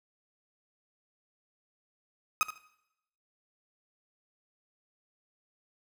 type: tone with echo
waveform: 30% pulse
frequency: 1262 Hz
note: D#6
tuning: 24 cents sharp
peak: -20 dBFS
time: 2.41-2.43 s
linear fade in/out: 0 ms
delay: 74 ms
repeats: 2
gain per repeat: -14 dB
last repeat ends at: 2.578 s
effects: noise-tail reverb RT60 0.8 s tail -18 dB re dry